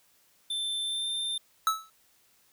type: tone with pitch glide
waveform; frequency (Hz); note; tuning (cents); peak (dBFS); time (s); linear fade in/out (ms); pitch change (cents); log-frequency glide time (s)
square; 3548 to 3587; A7 to A7; +14 to +33; -30; 0.5-1.38; 5; +19; 0.83-1.08
type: tone with exponential decay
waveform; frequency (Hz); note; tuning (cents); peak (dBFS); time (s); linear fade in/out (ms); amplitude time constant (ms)
square; 1303; E6; -20; -20; 1.67-1.9; 1; 48
effects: white hiss -65 dBFS RMS until 2.52 s